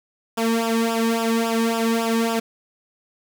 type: tone with flanger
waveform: sawtooth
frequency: 228 Hz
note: A#3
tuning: 38 cents flat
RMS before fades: -21 dBFS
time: 0.37-2.4 s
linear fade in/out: 10 ms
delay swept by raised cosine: 0.47 to 1.45 ms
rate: 3.6 Hz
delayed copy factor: -0.85
effects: 7-bit